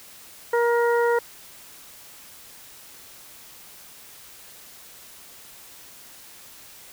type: harmonic tone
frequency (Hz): 472.5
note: A#4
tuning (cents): +23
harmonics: 1 / 2 / 3 / 4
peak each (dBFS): -19 / -25 / -29 / -31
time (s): 0.53-1.19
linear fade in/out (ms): 5
effects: white hiss -46 dBFS RMS until 6.92 s